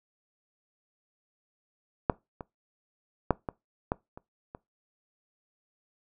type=clicks; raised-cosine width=1 ms; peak=-7 / -24 / -7 / -18 / -13 / -29 / -26 dBFS; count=7; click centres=2.098 / 2.408 / 3.307 / 3.488 / 3.919 / 4.175 / 4.549 s; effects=noise-tail reverb RT60 0.2 s tail -22 dB re dry